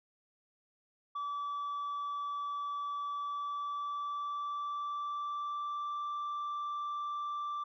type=tone with pitch glide; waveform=sine; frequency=1153 to 1173.2 Hz; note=D6 to D6; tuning=-32 to -2 cents; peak=-32 dBFS; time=1.15-7.64 s; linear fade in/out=10 ms; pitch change=+30 cents; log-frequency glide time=3.13-6.07 s; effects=tanh soft clip ceiling -34 dBFS